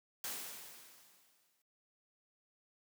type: noise with exponential decay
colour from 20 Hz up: white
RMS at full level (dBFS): -40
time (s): 0.24-1.62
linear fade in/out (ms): 2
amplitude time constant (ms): 300
effects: noise-tail reverb RT60 0.1 s tail -22 dB re dry + high-pass 150 Hz 12 dB/octave